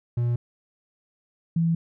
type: tone pair in turn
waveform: triangle / sine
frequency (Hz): 119.8 / 166.06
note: A#2 / E3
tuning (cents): +48 / +13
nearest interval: tritone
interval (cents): 565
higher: second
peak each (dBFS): -19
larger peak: neither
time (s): 0.17-0.36 / 1.56-1.75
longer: neither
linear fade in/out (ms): 5
effects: none